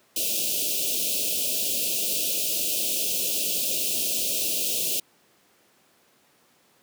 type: band-stop noise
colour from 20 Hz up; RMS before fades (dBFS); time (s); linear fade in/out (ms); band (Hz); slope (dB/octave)
white; -26; 0.16-5; 5; 670 to 2500; 96
effects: pink hiss -61 dBFS RMS until 6.82 s + high-pass 200 Hz 12 dB/octave